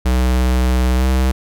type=tone with pitch glide; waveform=square; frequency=63 to 64.66 Hz; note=B1 to C2; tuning=+35 to -20 cents; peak=-13 dBFS; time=0.05-1.32 s; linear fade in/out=10 ms; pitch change=+45 cents; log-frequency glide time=0.97-1.04 s; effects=none